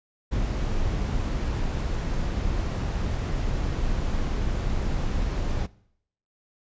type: noise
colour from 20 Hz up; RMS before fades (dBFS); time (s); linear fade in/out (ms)
brown; -26; 0.31-5.67; 20
effects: noise-tail reverb RT60 0.7 s tail -22 dB re dry + resampled to 16000 Hz